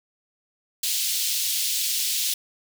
pink high-pass noise, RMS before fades -25 dBFS, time 0.83-2.34 s, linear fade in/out 5 ms, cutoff 3200 Hz, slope 24 dB/octave, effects none

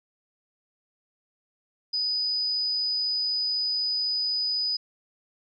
sine tone, 4978 Hz, D#8, in tune, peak -24 dBFS, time 1.93-4.77 s, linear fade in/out 10 ms, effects none

